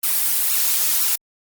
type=noise with flanger; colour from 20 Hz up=blue; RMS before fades=-19 dBFS; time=0.03-1.16 s; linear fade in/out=10 ms; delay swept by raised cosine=0.72 to 5.92 ms; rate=2 Hz; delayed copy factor=+0.9; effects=Opus 32 kbps